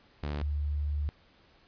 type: tone pair in turn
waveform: sawtooth / sine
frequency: 73.42 / 73.42 Hz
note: D2 / D2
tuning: 0 / 0 cents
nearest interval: unison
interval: 0 cents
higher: neither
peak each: -28 dBFS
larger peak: neither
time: 0.23-0.42 / 0.42-1.09 s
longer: second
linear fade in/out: 0 ms
effects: pink hiss -62 dBFS RMS until 1.67 s + resampled to 11025 Hz